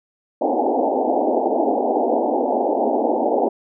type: band-pass noise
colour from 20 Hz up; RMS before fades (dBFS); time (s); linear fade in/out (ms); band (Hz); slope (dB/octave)
white; -19; 0.41-3.49; 10; 230 to 860; 96
effects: none